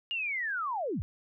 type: linear sweep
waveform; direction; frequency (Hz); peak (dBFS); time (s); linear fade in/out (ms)
sine; down; 2873 to 54; -30; 0.11-1.02; 0
effects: none